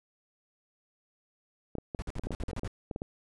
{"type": "clicks", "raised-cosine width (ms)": 2, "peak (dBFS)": -22, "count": 12, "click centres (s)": [1.753, 1.784, 1.948, 2.195, 2.27, 2.307, 2.436, 2.532, 2.634, 2.912, 2.961, 3.019]}
{"type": "noise bursts", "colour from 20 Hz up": "brown", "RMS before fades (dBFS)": -35, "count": 9, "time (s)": [1.99, 2.677], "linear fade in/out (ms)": 0, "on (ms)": 31, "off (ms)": 51}
{"effects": ["resampled to 24000 Hz"]}